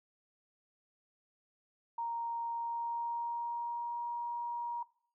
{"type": "tone with pitch glide", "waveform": "sine", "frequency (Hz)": [932.3, 949.1], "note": ["A#5", "A#5"], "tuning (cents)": [0, 31], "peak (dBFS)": -34, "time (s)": [1.98, 4.83], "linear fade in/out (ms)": 5, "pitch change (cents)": 31, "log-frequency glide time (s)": [2.53, 4.09], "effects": ["noise-tail reverb RT60 0.5 s tail -20 dB re dry"]}